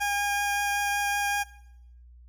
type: tone with vibrato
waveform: 20% pulse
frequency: 812 Hz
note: G#5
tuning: 39 cents flat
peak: -20 dBFS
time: 0-1.44 s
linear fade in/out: 20 ms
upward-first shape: triangle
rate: 5.3 Hz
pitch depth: 9 cents each way
effects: noise-tail reverb RT60 0.8 s tail -20 dB re dry + added 60 Hz sine -48 dBFS peak until 2.28 s